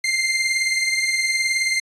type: beating tone pair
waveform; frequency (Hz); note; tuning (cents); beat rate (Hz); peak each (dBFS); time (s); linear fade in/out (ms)
sawtooth; 2093 / 2112; C7 / C7; 0 / +16; 19; -16 / -22; 0.04-1.8; 5
effects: resampled to 22050 Hz